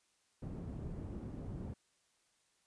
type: low-pass noise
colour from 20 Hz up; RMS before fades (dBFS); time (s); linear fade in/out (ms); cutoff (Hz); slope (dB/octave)
white; -44; 0.42-1.74; 5; 200; 12
effects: white hiss -75 dBFS RMS until 2.66 s + resampled to 22050 Hz